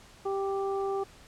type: harmonic tone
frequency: 392 Hz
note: G4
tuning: in tune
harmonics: 1 / 2 / 3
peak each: -29 / -35 / -39 dBFS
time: 0.25-1.04 s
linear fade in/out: 10 ms
effects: pink hiss -54 dBFS RMS until 1.27 s + low-pass 9000 Hz 12 dB/octave